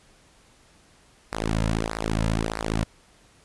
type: tone with flanger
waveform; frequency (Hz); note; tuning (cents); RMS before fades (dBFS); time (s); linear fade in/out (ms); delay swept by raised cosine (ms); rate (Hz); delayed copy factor
sawtooth; 54.7; A1; -9; -26; 1.32-2.84; 5; 0.3 to 2.7; 1.6; -0.9
effects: pink hiss -57 dBFS RMS until 3.44 s + resampled to 24000 Hz